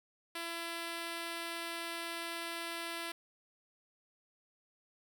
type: tone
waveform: 5% pulse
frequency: 336.2 Hz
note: E4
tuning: 34 cents sharp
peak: -27 dBFS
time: 0.35-3.12 s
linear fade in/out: 5 ms
effects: none